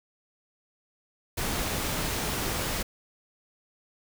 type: noise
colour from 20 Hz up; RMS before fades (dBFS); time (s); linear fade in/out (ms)
pink; -30; 1.37-2.83; 10
effects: none